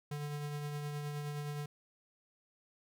square tone with tremolo, 146.83 Hz, D3, in tune, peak -37 dBFS, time 0.11-1.66 s, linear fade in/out 5 ms, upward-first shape triangle, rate 9.6 Hz, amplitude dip 35%, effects none

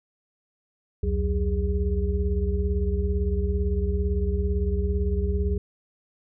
sine tone cluster, 64.8 / 82.6 / 186.2 / 409.3 Hz, C2 / E2 / F#3 / G#4, -16 / +4 / +11 / -25 cents, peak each -24 / -27 / -32 / -30 dBFS, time 1.03-5.58 s, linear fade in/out 5 ms, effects none

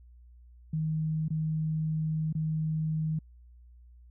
sine tone with dropouts, 157 Hz, D#3, 16 cents sharp, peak -27 dBFS, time 0.73-3.19 s, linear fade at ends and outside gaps 5 ms, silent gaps 1.283-1.304 / 2.327-2.35 s, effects added 60 Hz sine -51 dBFS peak until 4.1 s

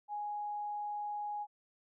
sine tone, 830.6 Hz, G#5, in tune, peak -36 dBFS, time 0.08-1.47 s, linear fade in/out 50 ms, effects none

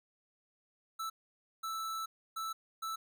square tone bursts at uneven times, 1318.5 Hz, E6, in tune, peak -37 dBFS, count 4, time 0.99-1.1 / 1.63-2.06 / 2.36-2.53 / 2.82-2.96 s, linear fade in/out 10 ms, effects none

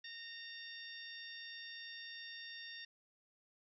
harmonic tone with a mistuned harmonic, 923 Hz, A#5, 17 cents flat, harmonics 2 / 3 / 4 / 5 / 6, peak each -51 / -56 / -52 / -58 / -55 dBFS, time 0.04-2.85 s, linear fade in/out 5 ms, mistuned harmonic 4, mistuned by -30 cents, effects none

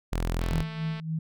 sawtooth tone, 42.3 Hz, E1, 45 cents sharp, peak -22 dBFS, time 0.12-0.63 s, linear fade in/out 10 ms
click train, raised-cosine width 0.3 ms, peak -27 dBFS, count 131, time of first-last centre 0.41-0.998 s, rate 221 Hz
sine tone with tremolo, 160 Hz, D#3, 49 cents sharp, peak -26 dBFS, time 0.51-1.19 s, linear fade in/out 5 ms, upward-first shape sine, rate 3.5 Hz, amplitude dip 70%
effects none

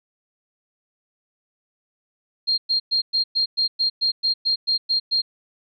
sine tone bursts, 4212 Hz, C8, 11 cents sharp, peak -17 dBFS, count 13, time 2.47-5.22 s, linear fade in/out 20 ms, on 110 ms, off 110 ms, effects none

